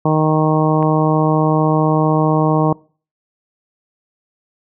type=harmonic tone; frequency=155.56 Hz; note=D#3; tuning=in tune; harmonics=1 / 2 / 3 / 4 / 5 / 6 / 7; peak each=-15 / -18 / -20 / -21 / -22 / -23 / -23 dBFS; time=0.05-2.73 s; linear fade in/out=5 ms
type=click; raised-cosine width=0.5 ms; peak=-18 dBFS; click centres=0.827 s
effects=noise-tail reverb RT60 0.4 s tail -24 dB re dry